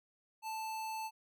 square tone, 880 Hz, A5, in tune, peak -39 dBFS, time 0.42-1.11 s, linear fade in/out 50 ms, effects none

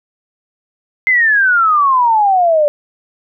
sine exponential sweep, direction down, 2093 to 577 Hz, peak -8 dBFS, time 1.07-2.68 s, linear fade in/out 0 ms, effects none

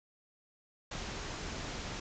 pink low-pass noise, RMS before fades -41 dBFS, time 0.91-2 s, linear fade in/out 5 ms, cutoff 7300 Hz, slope 96 dB/octave, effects none

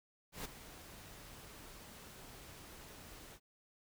pink noise with ADSR envelope, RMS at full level -42 dBFS, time 0.32-3.4 s, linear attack 130 ms, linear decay 11 ms, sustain -12 dB, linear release 68 ms, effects none

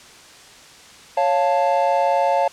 triangle chord, Db augmented, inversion none, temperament equal, 554.4 / 698.5 / 880 Hz, Db5 / F5 / A5, 0 / 0 / 0 cents, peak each -18 dBFS, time 1.17-2.48 s, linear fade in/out 5 ms, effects white hiss -44 dBFS RMS until 2.52 s + low-pass 7000 Hz 12 dB/octave

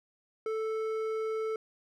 triangle tone with hard clipping, 440 Hz, A4, in tune, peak -32 dBFS, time 0.46-1.56 s, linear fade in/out 2 ms, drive 12 dB, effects none

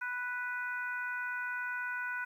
harmonic tone, 493.9 Hz, B4, in tune, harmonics 2 / 3 / 4 / 5, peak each -43 / -35 / -47 / -47 dBFS, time 0.01-2.25 s, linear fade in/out 10 ms, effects 11-bit

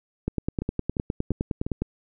two click trains, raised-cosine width 3 ms, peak -12 / -16 dBFS, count 16 / 4, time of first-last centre 0.28-1.82 / 0.62-1.665 s, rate 9.74 / 2.87 Hz, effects none

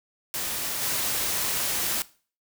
white noise with level steps, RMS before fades -30 / -27 dBFS, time 0.34-2.02 s, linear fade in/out 0 ms, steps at 0.81 s, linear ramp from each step 20 ms, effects noise-tail reverb RT60 0.4 s tail -19 dB re dry

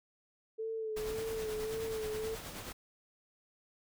sine tone with vibrato, 439 Hz, A4, 4 cents flat, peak -35 dBFS, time 0.58-2.36 s, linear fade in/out 20 ms, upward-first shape sine, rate 1.8 Hz, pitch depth 35 cents each way
pink noise with tremolo, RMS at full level -43 dBFS, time 0.96-2.73 s, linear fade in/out 10 ms, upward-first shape sine, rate 9.4 Hz, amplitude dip 40%
effects none

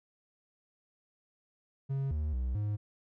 triangle tone with pitch steps, 136.4 / 76 / 62.7 / 104.4 Hz, C#3 / D#2 / B1 / G#2, -28 / -40 / +27 / +10 cents, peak -28 dBFS, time 1.89-2.77 s, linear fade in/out 20 ms, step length 220 ms, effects none

